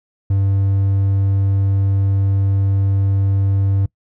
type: tone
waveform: triangle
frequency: 98 Hz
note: G2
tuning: in tune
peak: -11 dBFS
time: 0.3-3.86 s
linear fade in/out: 5 ms
effects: noise-tail reverb RT60 0.1 s tail -23 dB re dry